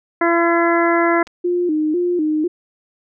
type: harmonic tone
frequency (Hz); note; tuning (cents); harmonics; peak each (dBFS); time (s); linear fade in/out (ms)
338.8; E4; +48; 1 / 2 / 3 / 4 / 5 / 6; -16 / -19 / -21 / -22 / -23 / -24; 0.21-1.23; 5
type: clicks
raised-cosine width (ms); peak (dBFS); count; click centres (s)
0.2; -24; 2; 1.27 / 1.274
type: tone with vibrato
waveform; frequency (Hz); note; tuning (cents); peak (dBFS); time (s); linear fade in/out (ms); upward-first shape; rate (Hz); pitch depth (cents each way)
sine; 329.6; E4; 0; -15; 1.44-2.48; 10; square; 2; 120
effects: none